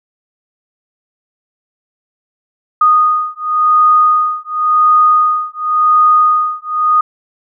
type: beating tone pair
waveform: sine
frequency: 1236 / 1236.92 Hz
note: D#6 / D#6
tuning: -12 / -11 cents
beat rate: 0.92 Hz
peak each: -11 dBFS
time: 2.81-7.01 s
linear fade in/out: 5 ms
effects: none